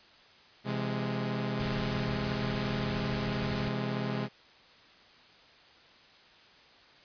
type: chord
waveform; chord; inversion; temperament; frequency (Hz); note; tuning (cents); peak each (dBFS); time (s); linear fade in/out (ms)
sawtooth; C augmented; none; equal with one note detuned; 130.81 / 168.96 / 207.7; C3 / E3 / G#3; 0 / +43 / 0; -30 / -36 / -30; 0.64-4.29; 50
type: band-stop noise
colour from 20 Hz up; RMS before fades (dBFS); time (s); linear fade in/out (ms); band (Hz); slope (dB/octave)
pink; -39; 1.59-3.69; 10; 190 to 1200; 48
effects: white hiss -57 dBFS RMS until 7.04 s + resampled to 11025 Hz